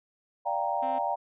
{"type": "chord", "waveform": "sine", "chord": "G minor seventh", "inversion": "second", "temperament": "equal", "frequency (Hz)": [587.3, 698.5, 784, 932.3], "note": ["D5", "F5", "G5", "Bb5"], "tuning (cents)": [0, 0, 0, 0], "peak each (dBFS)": [-34, -32, -31, -31], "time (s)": [0.45, 1.16], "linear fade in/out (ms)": 20}
{"type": "tone", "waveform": "sawtooth", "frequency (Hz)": 261.6, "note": "C4", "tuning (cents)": 0, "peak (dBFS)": -35, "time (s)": [0.82, 0.99], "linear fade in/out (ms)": 10}
{"effects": ["resampled to 8000 Hz"]}